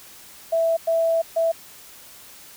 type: tone bursts at uneven times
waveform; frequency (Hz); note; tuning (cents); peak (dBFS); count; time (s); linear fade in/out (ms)
sine; 659.3; E5; 0; -17; 3; 0.52-0.77 / 0.87-1.22 / 1.36-1.52; 10
effects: white hiss -45 dBFS RMS until 2.56 s